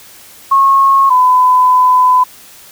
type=tone pair in turn; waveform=sine; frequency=1090 / 1006.6 Hz; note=C#6 / B5; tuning=-29 / +33 cents; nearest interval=minor second; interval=138 cents; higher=first; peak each=-5 dBFS; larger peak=neither; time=0.51-1.1 / 1.1-2.24 s; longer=second; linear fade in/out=10 ms; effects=white hiss -38 dBFS RMS until 2.71 s